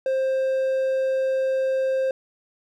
triangle tone, 528 Hz, C5, 16 cents sharp, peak -18 dBFS, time 0.06-2.11 s, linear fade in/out 2 ms, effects none

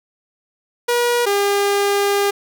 sawtooth tone pair in turn, 480.8 / 403 Hz, B4 / G4, -46 / +48 cents, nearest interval minor third, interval 306 cents, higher first, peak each -11 dBFS, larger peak neither, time 0.88-1.26 / 1.26-2.31 s, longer second, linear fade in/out 10 ms, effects none

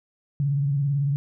sine tone with vibrato, 141 Hz, C#3, 30 cents sharp, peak -20 dBFS, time 0.4-1.16 s, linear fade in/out 0 ms, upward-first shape sine, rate 18 Hz, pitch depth 69 cents each way, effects none

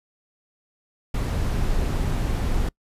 brown noise, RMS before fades -23 dBFS, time 1.14-2.69 s, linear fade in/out 5 ms, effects noise-tail reverb RT60 0.1 s tail -26 dB re dry + resampled to 32000 Hz

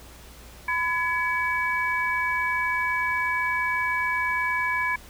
sine tone cluster, 1005 / 1684 / 2277 Hz, B5 / G#6 / C#7, +30 / +24 / +46 cents, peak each -27 dBFS, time 0.68-4.96 s, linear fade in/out 5 ms, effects added 60 Hz sine -48 dBFS peak until 5.09 s + pink hiss -48 dBFS RMS until 5.09 s

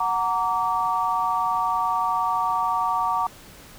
sine chord, Gb augmented, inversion none, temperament just, 740 / 925 / 1156.2 Hz, Gb5 / Bb5 / D6, 0 / -14 / -27 cents, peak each -27 / -24 / -24 dBFS, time 0-3.27 s, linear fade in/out 5 ms, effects pink hiss -46 dBFS RMS until 3.78 s

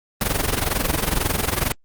pink noise with amplitude modulation, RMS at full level -18 dBFS, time 0.21-1.72 s, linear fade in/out 2 ms, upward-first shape sine, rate 22.1 Hz, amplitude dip 80%, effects Opus 32 kbps

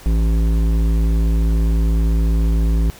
sine tone with hard clipping, 55 Hz, A1, in tune, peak -15 dBFS, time 0.06-2.9 s, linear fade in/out 0 ms, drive 12 dB, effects pink hiss -41 dBFS RMS until 2.99 s

